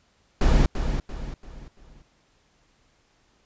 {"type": "noise with echo", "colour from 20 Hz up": "brown", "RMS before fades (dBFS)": -17, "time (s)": [0.41, 0.66], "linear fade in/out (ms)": 2, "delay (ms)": 340, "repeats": 4, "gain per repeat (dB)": -8, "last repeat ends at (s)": 2.02, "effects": ["pink hiss -64 dBFS RMS until 3.45 s", "resampled to 16000 Hz"]}